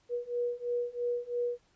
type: beating tone pair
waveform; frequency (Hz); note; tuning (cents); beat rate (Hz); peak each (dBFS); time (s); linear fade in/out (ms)
sine; 481.5 / 484.5; B4 / B4; -44 / -33; 3; -34 / -33; 0.09-1.59; 50
effects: pink hiss -69 dBFS RMS until 1.75 s + resampled to 16000 Hz